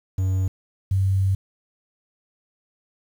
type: tone pair in turn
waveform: triangle / sine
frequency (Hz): 94.1 / 96.19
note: F#2 / G2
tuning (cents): +30 / -32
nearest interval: unison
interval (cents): 38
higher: second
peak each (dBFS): -17 / -17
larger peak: neither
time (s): 0.18-0.48 / 0.91-1.35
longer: second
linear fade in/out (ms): 5
effects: 8-bit